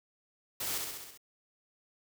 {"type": "noise with echo", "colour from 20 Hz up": "white", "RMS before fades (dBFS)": -36, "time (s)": [0.6, 0.78], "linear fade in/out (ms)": 5, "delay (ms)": 66, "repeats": 6, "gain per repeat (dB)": -3, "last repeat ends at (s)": 1.176, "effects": []}